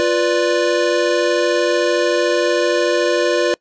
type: chord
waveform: square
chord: B diminished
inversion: second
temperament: equal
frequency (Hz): 349.2 / 493.9 / 587.3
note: F4 / B4 / D5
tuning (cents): 0 / 0 / 0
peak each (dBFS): -19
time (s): 0-3.54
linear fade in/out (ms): 0
effects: noise-tail reverb RT60 0.1 s tail -24 dB re dry + resampled to 16000 Hz